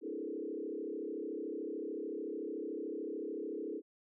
sine tone with frequency modulation, 371.2 Hz, F#4, 6 cents sharp, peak -37 dBFS, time 0.01-3.82 s, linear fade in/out 50 ms, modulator 33.6 Hz, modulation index 2.7, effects none

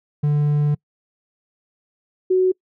triangle / sine tone pair in turn, 147.4 / 371.4 Hz, D3 / F#4, +7 / +7 cents, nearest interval octave + major third, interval 1600 cents, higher second, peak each -13 dBFS, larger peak neither, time 0.23-0.75 / 2.3-2.52 s, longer first, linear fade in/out 10 ms, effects noise-tail reverb RT60 0.1 s tail -26 dB re dry

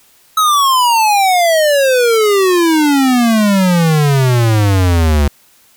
square exponential sweep, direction down, 1294 to 70.3 Hz, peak -9 dBFS, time 0.37-5.28 s, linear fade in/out 5 ms, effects white hiss -49 dBFS RMS until 5.76 s

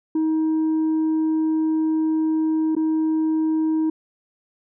sine tone with dropouts, 316.1 Hz, D#4, 27 cents sharp, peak -15 dBFS, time 0.15-3.9 s, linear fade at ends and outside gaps 5 ms, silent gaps 2.752-2.765 s, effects tanh soft clip ceiling -17 dBFS

